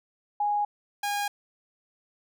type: tone pair in turn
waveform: sine / sawtooth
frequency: 827 / 816.6 Hz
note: G#5 / G#5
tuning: -8 / -29 cents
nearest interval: unison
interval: 21 cents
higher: first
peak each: -23 dBFS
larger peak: neither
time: 0.4-0.65 / 1.03-1.28 s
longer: neither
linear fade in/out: 5 ms
effects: none